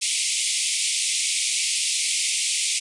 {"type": "band-pass noise", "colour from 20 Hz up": "white", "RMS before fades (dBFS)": -24, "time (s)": [0.01, 2.8], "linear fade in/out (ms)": 20, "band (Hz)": [2100, 10000], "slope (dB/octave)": 96, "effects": ["resampled to 24000 Hz"]}